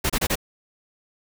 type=noise bursts; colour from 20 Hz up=pink; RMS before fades=-22 dBFS; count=4; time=0.04-0.356 s; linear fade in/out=10 ms; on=58 ms; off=28 ms; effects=none